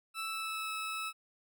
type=tone with pitch glide; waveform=20% pulse; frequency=1318.5 to 1301.1 Hz; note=E6 to E6; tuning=0 to -23 cents; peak=-31 dBFS; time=0.14-1.13 s; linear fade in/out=50 ms; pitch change=-23 cents; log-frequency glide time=0.28-0.71 s; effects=none